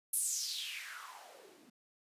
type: noise with band-pass filter sweep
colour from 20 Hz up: blue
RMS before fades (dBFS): -41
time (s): 0.13-1.7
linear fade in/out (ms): 5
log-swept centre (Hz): 11000 to 230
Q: 5
effects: resampled to 32000 Hz